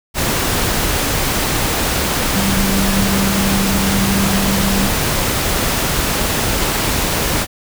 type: tone in noise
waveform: sine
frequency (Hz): 195.7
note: G3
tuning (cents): -3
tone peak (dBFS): -16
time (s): 2.32-4.9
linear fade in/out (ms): 50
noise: pink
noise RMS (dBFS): -17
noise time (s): 0.14-7.47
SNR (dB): -2
effects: none